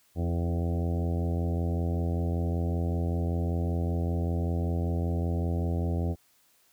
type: harmonic tone with a mistuned harmonic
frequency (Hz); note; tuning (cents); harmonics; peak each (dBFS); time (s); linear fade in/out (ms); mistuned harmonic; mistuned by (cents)
85.2; F2; -42; 1 / 2 / 3 / 4 / 5 / 6 / 7 / 8 / 9; -27 / -33 / -37 / -39 / -41 / -43 / -44 / -45 / -46; 0.15-6.16; 50; 4; -21
effects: white hiss -65 dBFS RMS until 6.72 s